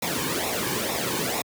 pink noise with flanger, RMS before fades -27 dBFS, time 0.02-1.42 s, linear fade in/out 5 ms, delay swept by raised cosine 0.64 to 1.53 ms, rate 2.2 Hz, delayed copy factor -0.7, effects high-pass 100 Hz 12 dB/octave

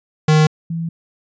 square / sine tone pair in turn, 154.6 / 165.79 Hz, D#3 / E3, -11 / +10 cents, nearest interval minor second, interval 121 cents, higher second, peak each -10 / -20 dBFS, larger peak first, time 0.28-0.47 / 0.7-0.89 s, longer neither, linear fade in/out 5 ms, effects resampled to 16000 Hz

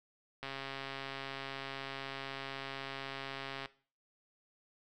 click train, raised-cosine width 0.3 ms, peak -25 dBFS, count 440, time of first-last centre 0.43-3.658 s, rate 136 Hz, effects noise-tail reverb RT60 0.4 s tail -18 dB re dry

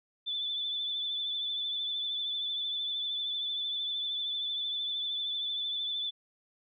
sine tone with vibrato, 3500 Hz, A7, 10 cents flat, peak -31 dBFS, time 0.26-6.11 s, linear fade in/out 20 ms, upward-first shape sine, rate 13 Hz, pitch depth 29 cents each way, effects none

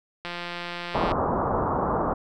click train, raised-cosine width 0.3 ms, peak -17 dBFS, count 152, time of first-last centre 0.25-1.118 s, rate 174 Hz
white low-pass noise, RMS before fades -25 dBFS, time 0.94-2.14 s, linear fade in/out 10 ms, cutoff 1200 Hz, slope 48 dB/octave
effects none

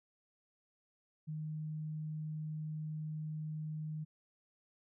sine tone, 154.6 Hz, D#3, 11 cents flat, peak -38 dBFS, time 1.27-4.05 s, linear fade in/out 20 ms, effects none

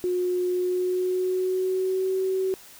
sine tone with pitch glide, 360.7 to 378.4 Hz, F#4 to F#4, -44 to +39 cents, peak -22 dBFS, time 0.04-2.54 s, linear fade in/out 0 ms, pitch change +83 cents, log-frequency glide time 0.51-2.14 s, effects white hiss -48 dBFS RMS until 2.79 s

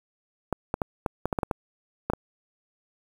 clicks, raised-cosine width 1 ms, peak -11 dBFS, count 11, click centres 0.527 / 0.741 / 0.818 / 1.062 / 1.256 / 1.328 / 1.388 / 1.432 / 1.512 / 2.1 / 2.135 s, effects 7-bit

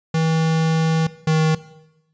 square tone pair in turn, 161 / 157.87 Hz, E3 / D#3, -41 / +25 cents, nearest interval unison, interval 34 cents, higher first, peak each -17 / -15 dBFS, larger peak second, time 0.14-1.07 / 1.27-1.55 s, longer first, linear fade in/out 5 ms, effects noise-tail reverb RT60 0.9 s tail -17 dB re dry + resampled to 16000 Hz

